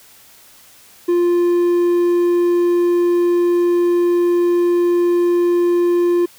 triangle tone, 349.2 Hz, F4, in tune, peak -10 dBFS, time 1.08-6.26 s, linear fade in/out 10 ms, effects white hiss -46 dBFS RMS until 6.38 s

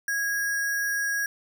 sine tone with sample-and-hold, 1649 Hz, G#6, 13 cents flat, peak -24 dBFS, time 0.08-1.26 s, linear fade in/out 2 ms, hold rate 7350 Hz, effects none

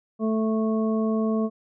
harmonic tone, 220 Hz, A3, in tune, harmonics 1 / 2 / 3 / 5, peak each -22 / -28 / -32 / -36 dBFS, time 0.19-1.5 s, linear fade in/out 50 ms, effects none

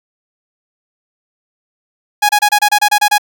sawtooth tone bursts, 830.6 Hz, G#5, in tune, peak -4 dBFS, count 10, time 2.22-3.182 s, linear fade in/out 10 ms, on 71 ms, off 28 ms, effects none

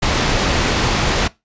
pink low-pass noise, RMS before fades -17 dBFS, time 0.02-1.28 s, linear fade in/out 10 ms, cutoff 6000 Hz, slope 12 dB/octave, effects noise-tail reverb RT60 0.2 s tail -20 dB re dry + resampled to 16000 Hz

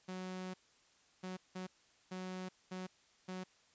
sawtooth tone bursts at uneven times, 185 Hz, F#3, in tune, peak -38 dBFS, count 6, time 0.08-0.54 / 1.23-1.37 / 1.55-1.67 / 2.11-2.49 / 2.71-2.87 / 3.28-3.44 s, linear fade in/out 10 ms, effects white hiss -69 dBFS RMS until 3.74 s + resampled to 16000 Hz

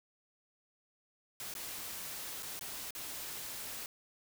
white noise with dropouts, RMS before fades -43 dBFS, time 1.4-3.86 s, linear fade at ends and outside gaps 1 ms, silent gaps 1.539-1.551 / 2.425-2.43 / 2.593-2.61 / 2.907-2.95 s, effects none

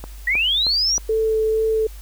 click train, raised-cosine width 1 ms, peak -18 dBFS, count 4, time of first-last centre 0.04-0.98 s, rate 3.19 Hz
sine linear sweep, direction up, 1864.7 to 5920 Hz, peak -16 dBFS, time 0.27-0.98 s, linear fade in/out 5 ms
sine tone with vibrato, 440 Hz, A4, in tune, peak -16 dBFS, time 1.09-1.87 s, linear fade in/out 5 ms, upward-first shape sine, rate 2.2 Hz, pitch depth 9 cents each way
effects added 50 Hz sine -34 dBFS peak until 2.01 s + white hiss -47 dBFS RMS until 2.01 s

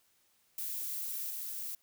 violet noise with level steps, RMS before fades -38 / -40 dBFS, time 0.58-1.75 s, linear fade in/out 2 ms, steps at 1.3 s, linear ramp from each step 2 ms, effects white hiss -71 dBFS RMS until 1.82 s

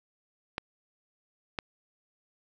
clicks, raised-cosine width 0.3 ms, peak -15 dBFS, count 2, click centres 0.581 / 1.588 s, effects none

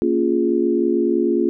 sine chord, Bb minor seventh, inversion none, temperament equal with one note detuned, 233.1 / 279.6 / 349.2 / 415.3 Hz, Bb3 / Db4 / F4 / Ab4, 0 / +15 / 0 / 0 cents, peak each -22 / -22 / -18 / -23 dBFS, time 0.02-1.49 s, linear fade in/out 0 ms, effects none

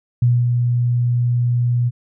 sine tone with ADSR envelope, 121.3 Hz, B2, 31 cents flat, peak -10 dBFS, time 0.22-1.91 s, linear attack 4 ms, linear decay 230 ms, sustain -4 dB, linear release 34 ms, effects none

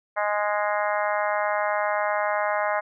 harmonic tone with a mistuned harmonic, 207.7 Hz, G#3, in tune, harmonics 3 / 4 / 5 / 6 / 7 / 8 / 9 / 10, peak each -26 / -28 / -30 / -32 / -33 / -34 / -35 / -36 dBFS, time 0.16-2.81 s, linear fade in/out 20 ms, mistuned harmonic 10, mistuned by +18 cents, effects none

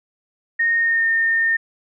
sine tone with pitch glide, 1850 to 1822.4 Hz, A#6 to A#6, -14 to -40 cents, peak -15 dBFS, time 0.59-1.57 s, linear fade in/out 10 ms, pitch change -26 cents, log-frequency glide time 0.77-1.07 s, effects none

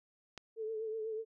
click, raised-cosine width 0.2 ms, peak -27 dBFS, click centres 0.377 s
sine tone with vibrato, 440 Hz, A4, in tune, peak -36 dBFS, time 0.56-1.25 s, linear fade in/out 50 ms, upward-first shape triangle, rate 8.1 Hz, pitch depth 51 cents each way
effects none

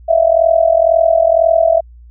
sine tone with amplitude modulation, 659.3 Hz, E5, in tune, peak -4 dBFS, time 0.08-1.81 s, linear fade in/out 20 ms, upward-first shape sine, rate 42 Hz, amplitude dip 85%, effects added 59 Hz sine -36 dBFS peak until 2.1 s

